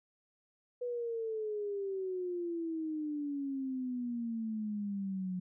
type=exponential sweep; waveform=sine; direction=down; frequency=493.9 to 180.8 Hz; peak=-34 dBFS; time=0.81-5.4 s; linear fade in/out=10 ms; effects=none